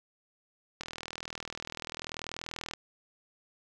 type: click train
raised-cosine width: 0.2 ms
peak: -20 dBFS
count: 79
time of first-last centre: 0.81-2.736 s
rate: 40.5 Hz
effects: none